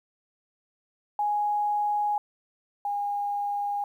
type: tone pair in turn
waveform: sine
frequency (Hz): 830.6 / 814.9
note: G#5 / G#5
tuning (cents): 0 / -33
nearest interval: unison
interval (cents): 33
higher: first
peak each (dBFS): -23 / -26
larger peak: first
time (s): 1.19-2.18 / 2.85-3.84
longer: neither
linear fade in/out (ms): 2
effects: 10-bit